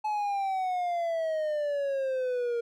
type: exponential sweep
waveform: triangle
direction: down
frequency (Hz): 860 to 466.2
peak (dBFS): -25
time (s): 0.04-2.61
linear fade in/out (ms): 10
effects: none